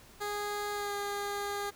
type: tone with pitch glide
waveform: 15% pulse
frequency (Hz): 412.7 to 405.8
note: G#4 to G#4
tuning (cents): -11 to -40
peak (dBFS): -27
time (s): 0.2-1.71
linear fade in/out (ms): 20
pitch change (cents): -29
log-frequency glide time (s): 0.73-0.94
effects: pink hiss -56 dBFS RMS until 1.75 s